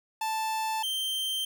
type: tone pair in turn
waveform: 45% pulse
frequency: 880 / 3136 Hz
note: A5 / G7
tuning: 0 / 0 cents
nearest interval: octave + minor seventh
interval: 2200 cents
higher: second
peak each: -28 dBFS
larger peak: neither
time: 0.21-0.83 / 0.83-1.45 s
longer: neither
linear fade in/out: 5 ms
effects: none